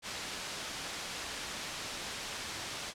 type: low-pass noise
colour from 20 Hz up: white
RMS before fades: -41 dBFS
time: 0.02-2.94 s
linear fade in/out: 50 ms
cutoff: 5400 Hz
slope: 12 dB/octave
effects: low-pass 12000 Hz 12 dB/octave